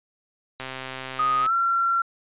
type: click train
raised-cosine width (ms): 0.3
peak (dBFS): -17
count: 114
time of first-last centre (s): 0.6-1.463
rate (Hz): 131
type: tone with pitch glide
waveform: sine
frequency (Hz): 1244.5 to 1365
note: D#6 to F6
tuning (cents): 0 to -40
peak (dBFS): -19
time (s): 1.19-2.02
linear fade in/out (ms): 5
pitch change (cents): +160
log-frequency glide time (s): 1.41-1.53
effects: resampled to 8000 Hz